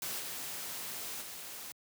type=noise with level steps; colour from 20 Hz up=white; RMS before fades=-38 / -41 / -45 dBFS; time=0.02-1.72 s; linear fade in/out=2 ms; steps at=0.19 / 1.21 s; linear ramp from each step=10 ms; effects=high-pass 100 Hz 12 dB/octave